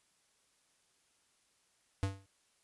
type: tone with exponential decay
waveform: square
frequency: 97.4 Hz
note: G2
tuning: 11 cents flat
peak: -28 dBFS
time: 2.03-2.26 s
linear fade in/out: 0 ms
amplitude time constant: 50 ms
effects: white hiss -73 dBFS RMS until 2.63 s + resampled to 24000 Hz